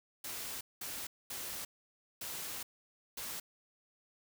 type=noise bursts at uneven times; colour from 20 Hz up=white; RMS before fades=-42 dBFS; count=5; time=0.24-0.61 / 0.81-1.07 / 1.3-1.65 / 2.21-2.63 / 3.17-3.4 s; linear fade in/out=5 ms; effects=none